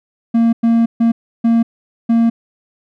triangle tone bursts at uneven times, 230.5 Hz, A#3, 19 cents flat, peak -7 dBFS, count 5, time 0.34-0.53 / 0.63-0.86 / 1-1.12 / 1.44-1.63 / 2.09-2.3 s, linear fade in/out 10 ms, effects none

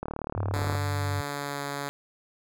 click train, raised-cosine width 1 ms, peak -18 dBFS, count 28, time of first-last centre 0.03-0.752 s, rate 37.4 Hz
sine tone, 97.6 Hz, G2, 7 cents flat, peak -27 dBFS, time 0.36-1.21 s, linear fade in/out 5 ms
5% pulse tone with pitch glide, 145.3 to 142.06 Hz, D3 to C#3, -18 to +43 cents, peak -20 dBFS, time 0.54-1.89 s, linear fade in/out 0 ms, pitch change -39 cents, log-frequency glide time 0.84-1.63 s
effects none

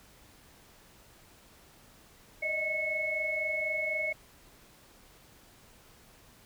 sine tone cluster, 607 / 631 / 2195 Hz, D#5 / D#5 / C#7, -43 / +24 / -18 cents, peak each -39 / -38 / -30 dBFS, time 2.42-4.13 s, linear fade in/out 10 ms, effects pink hiss -58 dBFS RMS until 6.45 s

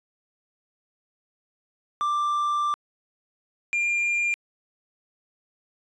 triangle tone pair in turn, 1180 / 2398 Hz, D6 / D7, +8 / +36 cents, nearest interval octave, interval 1228 cents, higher second, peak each -20 / -20 dBFS, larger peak neither, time 2.01-2.74 / 3.73-4.34 s, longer first, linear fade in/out 0 ms, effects resampled to 22050 Hz

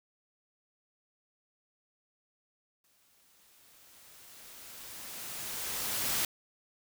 white noise with exponential growth, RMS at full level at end -30 dBFS, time 2.84-6.25 s, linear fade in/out 2 ms, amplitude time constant 740 ms, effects none

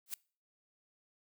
blue noise with exponential growth, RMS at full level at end -34 dBFS, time 0.06-0.14 s, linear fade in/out 2 ms, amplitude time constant 16 ms, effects noise-tail reverb RT60 0.4 s tail -24 dB re dry

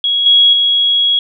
sine tone with level steps, 3322 Hz, G#7, in tune, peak -11 / -5 / -9 dBFS, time 0.04-1.19 s, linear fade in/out 2 ms, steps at 0.26 / 0.53 s, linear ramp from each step 2 ms, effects none

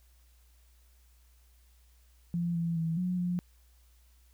sine tone with pitch steps, 171.7 / 167.9 / 163.4 / 180.8 / 177.3 Hz, F3 / E3 / E3 / F#3 / F3, -29 / +32 / -15 / -40 / +26 cents, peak -28 dBFS, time 2.34-3.39 s, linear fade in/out 0 ms, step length 210 ms, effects added 60 Hz sine -59 dBFS peak until 4.33 s + white hiss -69 dBFS RMS until 4.33 s

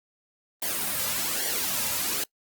white noise with flanger, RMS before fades -28 dBFS, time 0.62-2.24 s, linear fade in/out 5 ms, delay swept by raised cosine 0.77 to 2.77 ms, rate 1.2 Hz, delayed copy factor -0.7, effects noise-tail reverb RT60 0.1 s tail -24 dB re dry + Opus 32 kbps

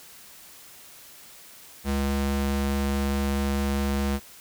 square ring-modulated tone, 138.59 Hz, C#3, in tune, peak -21 dBFS, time 1.84-4.2 s, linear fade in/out 50 ms, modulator 68.1 Hz, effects white hiss -48 dBFS RMS until 4.4 s

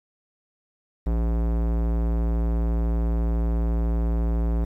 square tone with low-pass filter, 57 Hz, A#1, 38 cents flat, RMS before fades -23 dBFS, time 1.06-4.65 s, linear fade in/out 10 ms, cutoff 790 Hz, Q 0.59, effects 9-bit

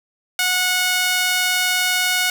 sawtooth tone with high-pass filter, 732 Hz, F#5, 19 cents flat, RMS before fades -19 dBFS, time 0.39-2.3 s, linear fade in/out 2 ms, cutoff 1800 Hz, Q 0.95, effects none

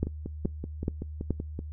two click trains, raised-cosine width 3 ms, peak -21 / -14 dBFS, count 9 / 4, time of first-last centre 0.07-1.591 / 0.03-1.307 s, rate 5.26 / 2.35 Hz, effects noise-tail reverb RT60 0.2 s tail -25 dB re dry + added 76 Hz sine -36 dBFS peak until 1.72 s

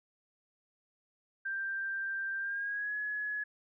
sine tone with pitch glide, 1578 to 1691.3 Hz, G6 to G#6, +11 to +31 cents, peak -33 dBFS, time 1.45-3.44 s, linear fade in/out 10 ms, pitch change +120 cents, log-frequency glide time 2.38-2.96 s, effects none

